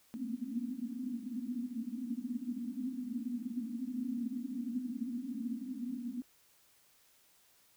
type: band-pass noise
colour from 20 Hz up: pink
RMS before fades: -39 dBFS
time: 0.14-6.22 s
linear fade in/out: 0 ms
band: 230 to 260 Hz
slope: 96 dB/octave
effects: white hiss -67 dBFS RMS until 7.76 s